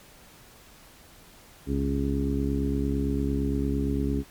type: harmonic tone with a mistuned harmonic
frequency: 68.8 Hz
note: C#2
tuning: 12 cents flat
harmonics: 1 / 2 / 3 / 4 / 5 / 6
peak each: -28 / -32 / -32 / -28 / -37 / -34 dBFS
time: 1.66-4.24 s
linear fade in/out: 50 ms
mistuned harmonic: 1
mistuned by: -65 cents
effects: pink hiss -52 dBFS RMS until 4.3 s + MP3 96 kbps